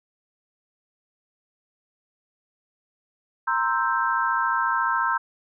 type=chord; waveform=sine; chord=C dominant seventh; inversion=third; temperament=equal; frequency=932.3 / 1046.5 / 1318.5 / 1568 Hz; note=Bb5 / C6 / E6 / G6; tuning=0 / 0 / 0 / 0 cents; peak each=-26 dBFS; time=3.47-5.18 s; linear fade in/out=10 ms; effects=none